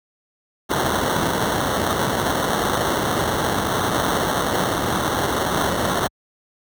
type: noise with sample-and-hold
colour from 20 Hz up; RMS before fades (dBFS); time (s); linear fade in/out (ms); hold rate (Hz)
white; -21; 0.69-6.08; 20; 2450
effects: high-pass 60 Hz 12 dB/octave